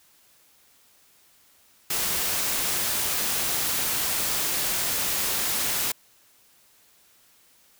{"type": "noise", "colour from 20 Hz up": "white", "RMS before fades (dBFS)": -26, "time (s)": [1.9, 5.92], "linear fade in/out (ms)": 5, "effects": ["white hiss -59 dBFS RMS until 7.79 s"]}